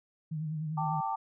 sine tone with vibrato, 155.56 Hz, D#3, in tune, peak -32 dBFS, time 0.31-1.01 s, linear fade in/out 10 ms, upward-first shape sine, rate 10 Hz, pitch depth 54 cents each way
sine chord, G suspended second, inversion none, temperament equal with one note detuned, 784 / 891.8 / 1174.7 Hz, G5 / A5 / D6, 0 / +23 / 0 cents, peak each -34 / -33 / -37 dBFS, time 0.77-1.16 s, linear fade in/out 10 ms
effects none

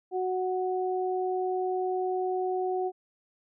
sine tone pair together, 370 / 740 Hz, F#4 / F#5, 0 / 0 cents, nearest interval octave, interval 1200 cents, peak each -28 / -31 dBFS, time 0.11-2.92 s, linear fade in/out 50 ms, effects none

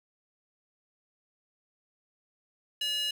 square tone with high-pass filter, 574 Hz, D5, 40 cents flat, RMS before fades -31 dBFS, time 2.81-3.11 s, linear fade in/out 5 ms, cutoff 3100 Hz, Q 8.4, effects none

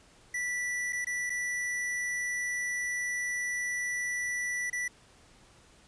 square tone with dropouts, 1965 Hz, B6, 9 cents flat, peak -31 dBFS, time 0.34-4.88 s, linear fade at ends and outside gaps 5 ms, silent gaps 0.925-0.929 / 1.047-1.068 / 1.297-1.301 / 4.7-4.728 s, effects pink hiss -59 dBFS RMS until 5.87 s + resampled to 22050 Hz

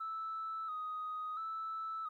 sine tone with vibrato, 1282 Hz, E6, 49 cents flat, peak -37 dBFS, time 0-2.09 s, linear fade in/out 10 ms, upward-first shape square, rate 0.73 Hz, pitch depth 43 cents each way, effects tanh soft clip ceiling -34 dBFS + 13-bit

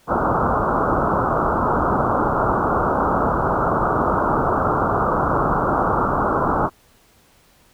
white low-pass noise, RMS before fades -19 dBFS, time 0.07-6.7 s, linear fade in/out 50 ms, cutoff 1400 Hz, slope 96 dB/octave, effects pink hiss -55 dBFS RMS until 7.73 s

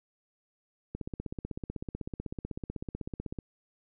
click train, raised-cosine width 3 ms, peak -23 dBFS, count 40, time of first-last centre 0.95-3.388 s, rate 16 Hz, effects none

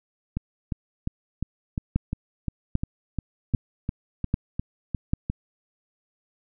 two click trains, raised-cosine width 5 ms, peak -14 / -9 dBFS, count 15 / 5, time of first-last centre 0.37-5.3 / 1.96-5.135 s, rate 2.84 / 1.26 Hz, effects none

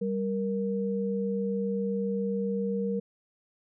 sine tone pair together, 196 / 468.5 Hz, G3 / A#4, 0 / +9 cents, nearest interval octave + minor third, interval 1509 cents, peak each -29 / -30 dBFS, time 0.01-3 s, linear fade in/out 10 ms, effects none

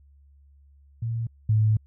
sine tone pair in turn, 114.9 / 108.38 Hz, A#2 / A2, -25 / -26 cents, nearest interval minor second, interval 101 cents, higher first, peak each -25 / -17 dBFS, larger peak second, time 1.02-1.27 / 1.49-1.77 s, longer second, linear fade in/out 5 ms, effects added 70 Hz sine -52 dBFS peak until 1.86 s

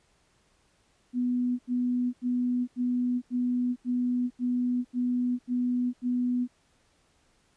sine tone bursts, 246.9 Hz, B3, in tune, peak -24 dBFS, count 10, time 1.13-6.477 s, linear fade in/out 50 ms, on 460 ms, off 83 ms, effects pink hiss -67 dBFS RMS until 7.56 s + resampled to 22050 Hz

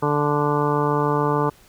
harmonic tone, 146.83 Hz, D3, in tune, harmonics 1 / 2 / 3 / 4 / 5 / 6 / 7 / 8 / 10, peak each -24 / -26 / -23 / -30 / -35 / -25 / -27 / -27 / -37 dBFS, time 0.02-1.5 s, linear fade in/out 10 ms, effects pink hiss -52 dBFS RMS until 1.68 s

